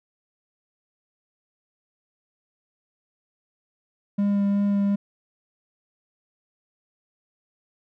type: tone with vibrato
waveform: triangle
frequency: 201.3 Hz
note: G3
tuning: 46 cents sharp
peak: -17 dBFS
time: 4.18-4.96 s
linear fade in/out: 10 ms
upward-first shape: sine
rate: 2.7 Hz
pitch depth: 10 cents each way
effects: none